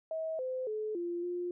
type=tone with pitch steps; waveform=sine; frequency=641 / 514 / 429.9 / 346.3 / 353.3 Hz; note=E5 / C5 / A4 / F4 / F4; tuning=-49 / -31 / -40 / -15 / +20 cents; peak=-33 dBFS; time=0.11-1.51 s; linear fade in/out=2 ms; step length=280 ms; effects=none